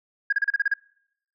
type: tone bursts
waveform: sine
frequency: 1636 Hz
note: G#6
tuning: 26 cents flat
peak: -17 dBFS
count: 8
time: 0.3-0.739 s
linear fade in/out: 5 ms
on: 26 ms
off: 33 ms
effects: noise-tail reverb RT60 0.7 s tail -25 dB re dry + tanh soft clip ceiling -13 dBFS